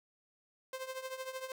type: tone with tremolo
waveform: sawtooth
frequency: 522 Hz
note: C5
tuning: 4 cents flat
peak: -33 dBFS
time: 0.73-1.52 s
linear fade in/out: 2 ms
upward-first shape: triangle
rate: 13 Hz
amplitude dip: 80%
effects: none